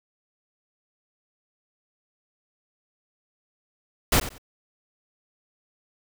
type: noise with echo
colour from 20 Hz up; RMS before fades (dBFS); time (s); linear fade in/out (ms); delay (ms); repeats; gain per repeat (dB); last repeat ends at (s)
pink; -19; 4.12-4.2; 5; 91; 2; -14; 4.382
effects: none